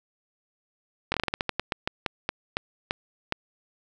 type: slowing click train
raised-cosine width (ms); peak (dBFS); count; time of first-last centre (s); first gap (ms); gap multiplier
0.3; -9; 17; 1.12-3.324; 21; 1.22
effects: none